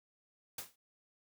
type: noise with exponential decay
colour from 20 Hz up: white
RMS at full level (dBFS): -38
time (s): 0.58-0.76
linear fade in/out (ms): 5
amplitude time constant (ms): 37
effects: none